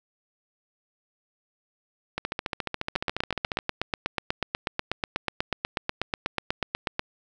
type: two click trains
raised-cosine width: 0.3 ms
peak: -12 / -9 dBFS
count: 21 / 34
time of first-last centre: 2.18-3.588 / 2.96-6.994 s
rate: 14.2 / 8.18 Hz
effects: none